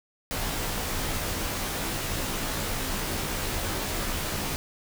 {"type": "noise with comb filter", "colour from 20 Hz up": "pink", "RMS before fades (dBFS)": -30, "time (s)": [0.31, 4.56], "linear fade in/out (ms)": 0, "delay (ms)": 17, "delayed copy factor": -0.7, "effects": []}